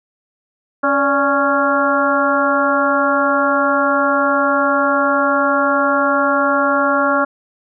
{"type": "harmonic tone with a mistuned harmonic", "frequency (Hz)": 277.2, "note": "C#4", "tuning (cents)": 0, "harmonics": [1, 2, 3, 4, 5, 6], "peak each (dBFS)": [-20, -18, -23, -19, -17, -27], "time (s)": [0.83, 7.25], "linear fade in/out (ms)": 10, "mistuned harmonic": 2, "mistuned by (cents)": 71, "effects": []}